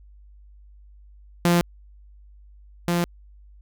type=tone pair in turn; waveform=sawtooth; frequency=173.1 / 173.1 Hz; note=F3 / F3; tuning=-15 / -15 cents; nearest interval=unison; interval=0 cents; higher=neither; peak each=-12 / -16 dBFS; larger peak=first; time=1.45-1.61 / 2.88-3.04 s; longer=neither; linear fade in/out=0 ms; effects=added 50 Hz sine -46 dBFS peak until 3.61 s